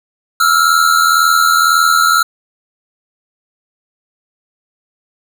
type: tone pair together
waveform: square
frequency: 1318.1 / 1400 Hz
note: E6 / F6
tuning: -1 / +4 cents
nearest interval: minor second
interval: 105 cents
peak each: -12 dBFS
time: 0.4-2.23 s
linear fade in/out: 5 ms
effects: none